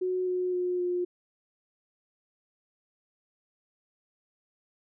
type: tone with pitch steps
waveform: sine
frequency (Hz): 367.6 / 363.8 / 360 / 356.3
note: F#4 / F#4 / F#4 / F4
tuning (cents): -11 / -29 / -47 / +35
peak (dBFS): -26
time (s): 0.01-1.05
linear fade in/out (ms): 10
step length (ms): 260
effects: none